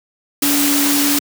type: tone in noise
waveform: sine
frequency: 286.2 Hz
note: D4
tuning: 45 cents flat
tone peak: -16 dBFS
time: 0.42-1.19 s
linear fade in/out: 5 ms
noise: white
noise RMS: -17 dBFS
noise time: 0.42-1.19 s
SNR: -2 dB
effects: high-pass 150 Hz 12 dB/octave